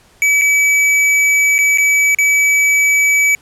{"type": "tone with dropouts", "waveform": "square", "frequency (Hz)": 2290, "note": "D7", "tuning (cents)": -44, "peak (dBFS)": -10, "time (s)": [0.22, 3.35], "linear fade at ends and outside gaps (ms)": 1, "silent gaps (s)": [[0.413, 0.418], [1.582, 1.588], [1.775, 1.783], [2.148, 2.186]], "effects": ["pink hiss -49 dBFS RMS until 3.41 s", "low-pass 11000 Hz 12 dB/octave"]}